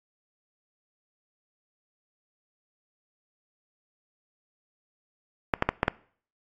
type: clicks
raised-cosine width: 0.5 ms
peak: -6 dBFS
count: 5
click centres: 5.538 / 5.624 / 5.69 / 5.831 / 5.881 s
effects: noise-tail reverb RT60 0.5 s tail -22 dB re dry + AAC 32 kbps